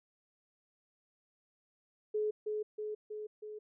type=tone with echo; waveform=sine; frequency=425.4 Hz; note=G#4; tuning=42 cents sharp; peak=-30 dBFS; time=2.14-2.31 s; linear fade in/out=10 ms; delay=320 ms; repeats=4; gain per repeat=-3 dB; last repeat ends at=3.59 s; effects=none